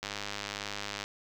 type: click train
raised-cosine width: 0.2 ms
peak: -18 dBFS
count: 104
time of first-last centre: 0.03-1.04 s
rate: 102 Hz
effects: 8-bit